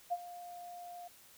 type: tone with ADSR envelope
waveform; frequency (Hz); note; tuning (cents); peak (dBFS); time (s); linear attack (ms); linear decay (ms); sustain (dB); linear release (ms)
sine; 704; F5; +14; -29; 0.1-1.08; 25; 42; -16; 8
effects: white hiss -60 dBFS RMS until 1.37 s